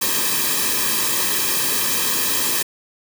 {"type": "noise with comb filter", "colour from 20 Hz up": "white", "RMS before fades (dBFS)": -20, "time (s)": [0.01, 2.63], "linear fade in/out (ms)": 10, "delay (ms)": 1.4, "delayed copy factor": -1, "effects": []}